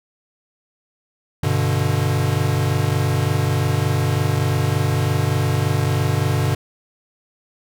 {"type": "chord", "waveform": "square", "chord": "G major", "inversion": "none", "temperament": "equal", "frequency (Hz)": [98, 123.47, 146.83], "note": ["G2", "B2", "D3"], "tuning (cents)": [0, 0, 0], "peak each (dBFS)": -22, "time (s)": [1.43, 6.55], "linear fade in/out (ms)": 5, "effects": []}